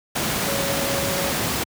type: tone in noise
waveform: sine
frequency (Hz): 554.4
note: C#5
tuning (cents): 0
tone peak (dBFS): -27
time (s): 0.47-1.32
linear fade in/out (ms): 10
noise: pink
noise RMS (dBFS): -23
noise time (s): 0.15-1.64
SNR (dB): -7
effects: high-pass 100 Hz 12 dB/octave